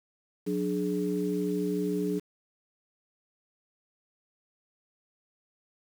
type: tone cluster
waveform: sine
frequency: 181.9 / 294.7 / 419.8 Hz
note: F#3 / D4 / G#4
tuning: -29 / +6 / +19 cents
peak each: -31 dBFS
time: 0.46-2.2 s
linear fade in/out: 20 ms
effects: 8-bit